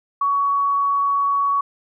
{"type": "tone", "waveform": "sine", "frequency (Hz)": 1123, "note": "C#6", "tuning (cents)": 22, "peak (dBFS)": -16, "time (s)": [0.21, 1.61], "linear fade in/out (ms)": 5, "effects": []}